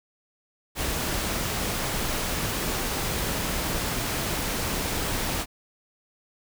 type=noise; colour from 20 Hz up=pink; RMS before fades=-28 dBFS; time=0.75-5.46 s; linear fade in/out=50 ms; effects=none